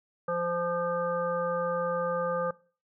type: harmonic tone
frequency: 173.1 Hz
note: F3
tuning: 15 cents flat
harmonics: 1 / 3 / 5 / 7 / 9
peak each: -38 / -29 / -40 / -33 / -41 dBFS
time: 0.28-2.51 s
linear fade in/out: 5 ms
effects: noise-tail reverb RT60 0.4 s tail -21 dB re dry